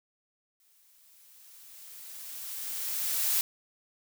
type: noise with exponential growth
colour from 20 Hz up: blue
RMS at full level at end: -26 dBFS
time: 0.6-3.41 s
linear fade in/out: 1 ms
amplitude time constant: 610 ms
effects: none